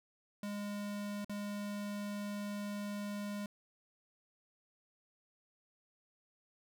square tone with dropouts, 204.9 Hz, G#3, 23 cents flat, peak -39 dBFS, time 0.43-3.46 s, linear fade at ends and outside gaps 2 ms, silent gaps 1.246-1.295 s, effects none

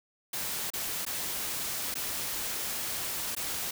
white noise with dropouts, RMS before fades -34 dBFS, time 0.33-3.71 s, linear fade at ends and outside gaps 5 ms, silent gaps 0.703-0.735 / 1.052-1.064 / 1.942-1.953 / 3.351-3.365 s, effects none

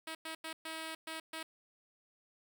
5% pulse tone bursts at uneven times, 320.6 Hz, E4, 48 cents flat, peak -29 dBFS, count 6, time 0.07-0.15 / 0.25-0.35 / 0.44-0.53 / 0.65-0.95 / 1.07-1.2 / 1.33-1.43 s, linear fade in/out 5 ms, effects none

